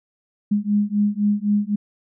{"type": "beating tone pair", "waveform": "sine", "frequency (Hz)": [204.6, 208.5], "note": ["G#3", "G#3"], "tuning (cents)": [-26, 7], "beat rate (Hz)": 3.9, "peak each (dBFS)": -20, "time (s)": [0.51, 1.76], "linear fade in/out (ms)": 10, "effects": []}